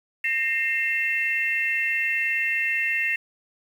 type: tone cluster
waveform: sine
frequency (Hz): 1834 / 2115 / 2689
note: A#6 / C7 / E7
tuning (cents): -29 / +18 / +34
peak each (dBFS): -26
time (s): 0.24-3.16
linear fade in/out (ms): 5
effects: 8-bit